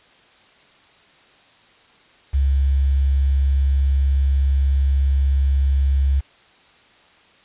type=tone with quantisation; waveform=sine; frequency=68.3 Hz; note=C#2; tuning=25 cents flat; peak=-14 dBFS; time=2.33-6.21 s; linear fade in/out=20 ms; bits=7; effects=white hiss -52 dBFS RMS until 7.44 s + resampled to 8000 Hz